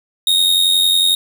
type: tone with amplitude modulation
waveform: 45% pulse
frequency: 3729 Hz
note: A#7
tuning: in tune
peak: -9 dBFS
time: 0.27-1.15 s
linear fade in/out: 2 ms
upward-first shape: sine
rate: 91 Hz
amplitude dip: 55%
effects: none